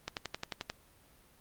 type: click train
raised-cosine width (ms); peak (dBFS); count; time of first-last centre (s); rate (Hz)
0.2; -18; 8; 0.08-0.699; 11.3
effects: pink hiss -63 dBFS RMS until 1.4 s + Opus 32 kbps